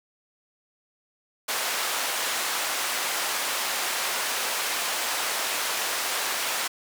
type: band-pass noise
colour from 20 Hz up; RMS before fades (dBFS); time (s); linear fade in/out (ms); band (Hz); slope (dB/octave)
pink; -28; 1.48-6.68; 10; 780 to 15000; 12
effects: none